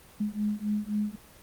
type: beating tone pair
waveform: sine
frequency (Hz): 207.7 / 211.5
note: G#3 / G#3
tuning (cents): 0 / +32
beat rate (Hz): 3.8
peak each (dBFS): -30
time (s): 0.2-1.16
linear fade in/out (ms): 10
effects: pink hiss -53 dBFS RMS until 1.42 s + Opus 24 kbps